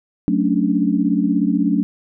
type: chord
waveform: sine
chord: D major seventh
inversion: first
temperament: equal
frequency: 185 / 220 / 277.2 / 293.7 Hz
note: F#3 / A3 / C#4 / D4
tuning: 0 / 0 / 0 / 0 cents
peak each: -20 dBFS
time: 0.28-1.83 s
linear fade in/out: 0 ms
effects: none